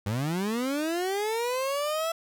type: linear sweep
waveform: 30% pulse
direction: up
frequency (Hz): 95.5 to 667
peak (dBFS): -24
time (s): 0.06-2.12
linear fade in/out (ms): 5
effects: none

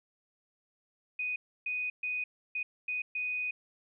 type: tone bursts at uneven times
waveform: sine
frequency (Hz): 2489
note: D#7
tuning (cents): 0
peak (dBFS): -31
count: 6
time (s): 1.19-1.36 / 1.66-1.9 / 2.03-2.24 / 2.55-2.63 / 2.88-3.02 / 3.15-3.51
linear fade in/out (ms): 5
effects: none

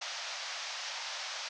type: band-pass noise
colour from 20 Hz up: white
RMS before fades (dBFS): -40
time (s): 0.01-1.49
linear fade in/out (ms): 10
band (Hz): 580 to 6100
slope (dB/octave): 48
effects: none

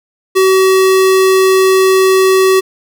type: tone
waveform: square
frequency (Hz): 379.3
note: F#4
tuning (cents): +43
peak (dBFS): -7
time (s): 0.35-2.61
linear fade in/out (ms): 20
effects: none

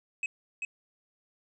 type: tone with echo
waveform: triangle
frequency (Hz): 2554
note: D#7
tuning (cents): +45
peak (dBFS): -27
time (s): 0.23-0.26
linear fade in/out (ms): 2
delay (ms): 390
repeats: 1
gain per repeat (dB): -3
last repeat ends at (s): 0.65
effects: resampled to 24000 Hz

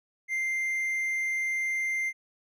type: tone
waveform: triangle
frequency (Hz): 2093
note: C7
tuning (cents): 0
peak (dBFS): -25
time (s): 0.28-2.13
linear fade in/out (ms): 50
effects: none

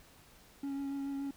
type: tone with vibrato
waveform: triangle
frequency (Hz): 277.2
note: C#4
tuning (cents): 0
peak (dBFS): -33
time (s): 0.63-1.31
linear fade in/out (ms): 5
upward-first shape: triangle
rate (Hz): 7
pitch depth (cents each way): 19
effects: pink hiss -60 dBFS RMS until 1.36 s

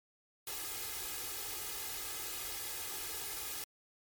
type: noise with comb filter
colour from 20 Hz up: white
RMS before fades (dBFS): -41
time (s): 0.47-3.64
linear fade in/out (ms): 2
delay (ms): 2.4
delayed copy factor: +0.9
effects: MP3 96 kbps

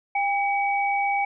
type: tone pair together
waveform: sine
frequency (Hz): 802 / 2272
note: G5 / C#7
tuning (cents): +39 / +42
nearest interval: octave + tritone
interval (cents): 1803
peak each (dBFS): -22 / -26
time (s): 0.15-1.25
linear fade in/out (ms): 5
effects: none

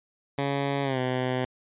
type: tone with pitch glide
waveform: 10% pulse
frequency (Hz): 140 to 127.64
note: C#3 to C3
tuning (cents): +18 to -43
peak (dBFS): -17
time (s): 0.38-1.45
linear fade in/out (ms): 5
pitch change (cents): -161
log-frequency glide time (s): 0.83-0.99
effects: resampled to 8000 Hz

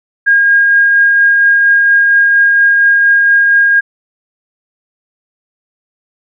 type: tone with tremolo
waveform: sine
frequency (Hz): 1624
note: G#6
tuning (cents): -39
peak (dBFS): -4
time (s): 0.26-3.81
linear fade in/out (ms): 20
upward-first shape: triangle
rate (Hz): 4.3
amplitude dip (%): 25
effects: none

